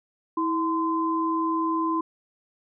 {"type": "tone pair together", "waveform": "sine", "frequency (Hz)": [324.8, 1029.3], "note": ["E4", "C6"], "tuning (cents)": [-26, -29], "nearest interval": "octave + minor sixth", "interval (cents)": 1997, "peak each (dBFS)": -25, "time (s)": [0.37, 2.01], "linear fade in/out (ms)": 5, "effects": []}